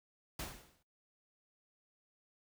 pink noise with exponential decay, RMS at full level -39 dBFS, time 0.39-0.83 s, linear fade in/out 5 ms, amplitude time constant 95 ms, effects noise-tail reverb RT60 0.3 s tail -23 dB re dry

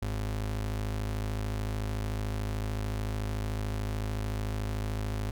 square ring-modulated tone, 77.9 Hz, D#2, 3 cents sharp, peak -28 dBFS, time 0.02-5.31 s, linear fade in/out 5 ms, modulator 26.8 Hz, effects none

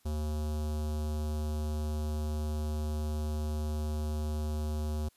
square tone with notch filter, 75.9 Hz, D#2, 42 cents flat, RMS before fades -33 dBFS, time 0.05-5.09 s, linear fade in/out 10 ms, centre 2000 Hz, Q 0.62, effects white hiss -68 dBFS RMS until 5.16 s + resampled to 32000 Hz

